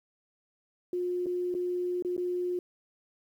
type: tone with dropouts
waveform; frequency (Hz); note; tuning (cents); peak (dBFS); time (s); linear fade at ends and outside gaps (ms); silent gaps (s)
sine; 357.6; F4; +41; -28; 0.93-2.59; 2; 1.26-1.266 / 1.542-1.549 / 2.024-2.048 / 2.166-2.178
effects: 10-bit